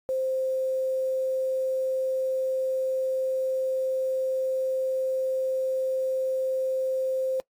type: tone with quantisation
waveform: sine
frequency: 523.3 Hz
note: C5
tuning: in tune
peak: -24 dBFS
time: 0.09-7.4 s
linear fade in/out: 0 ms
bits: 8
effects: noise-tail reverb RT60 0.1 s tail -22 dB re dry + AAC 64 kbps